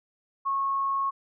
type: tone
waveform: sine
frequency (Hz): 1095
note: C#6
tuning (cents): -22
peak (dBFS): -24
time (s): 0.45-1.11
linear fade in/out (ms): 20
effects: none